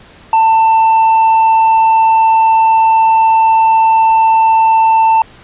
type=tone; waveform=triangle; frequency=892 Hz; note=A5; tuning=23 cents sharp; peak=-4 dBFS; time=0.33-5.22 s; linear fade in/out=2 ms; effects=pink hiss -40 dBFS RMS until 5.43 s + resampled to 8000 Hz